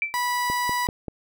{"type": "tone with exponential decay", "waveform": "sine", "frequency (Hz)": 2332, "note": "D7", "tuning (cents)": -13, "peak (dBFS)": -18, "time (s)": [0.02, 0.2], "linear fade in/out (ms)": 1, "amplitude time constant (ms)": 37}
{"type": "tone", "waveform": "30% pulse", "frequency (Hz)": 981, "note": "B5", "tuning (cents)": -12, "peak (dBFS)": -20, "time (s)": [0.14, 0.87], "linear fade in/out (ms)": 0}
{"type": "click train", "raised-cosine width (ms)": 2, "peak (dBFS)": -18, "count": 4, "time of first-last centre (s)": [0.5, 1.083], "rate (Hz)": 5.15}
{"effects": []}